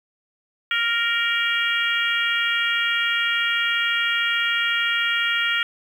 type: harmonic tone with a mistuned harmonic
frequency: 466.2 Hz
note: A#4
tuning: in tune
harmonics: 3 / 4 / 5 / 6 / 7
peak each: -24 / -25 / -26 / -27 / -27 dBFS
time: 0.71-5.63 s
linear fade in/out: 2 ms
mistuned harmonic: 6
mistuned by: +17 cents
effects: 8-bit